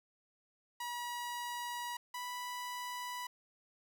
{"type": "tone pair in turn", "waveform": "sawtooth", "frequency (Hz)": [964, 986.5], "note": ["B5", "B5"], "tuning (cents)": [-42, -2], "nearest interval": "unison", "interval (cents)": 40, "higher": "second", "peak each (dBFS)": [-35, -36], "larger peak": "first", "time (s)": [[0.8, 1.97], [2.14, 3.27]], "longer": "first", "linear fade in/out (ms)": 5, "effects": ["12-bit"]}